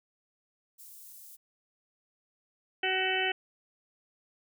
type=high-pass noise; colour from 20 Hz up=white; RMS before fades=-50 dBFS; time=0.78-1.37 s; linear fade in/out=20 ms; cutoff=8800 Hz; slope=12 dB/octave
type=harmonic tone; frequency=376.2 Hz; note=F#4; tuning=29 cents sharp; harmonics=1 / 2 / 4 / 5 / 6 / 7 / 8; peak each=-34 / -34 / -36 / -34 / -37 / -34 / -33 dBFS; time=2.83-3.32 s; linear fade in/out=5 ms
effects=none